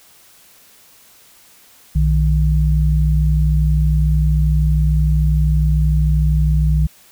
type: tone pair together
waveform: sine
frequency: 61.15 / 154.1 Hz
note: B1 / D#3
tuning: -16 / -16 cents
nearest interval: octave + major third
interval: 1600 cents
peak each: -13 / -16 dBFS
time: 1.95-6.87 s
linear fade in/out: 10 ms
effects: white hiss -48 dBFS RMS until 7.11 s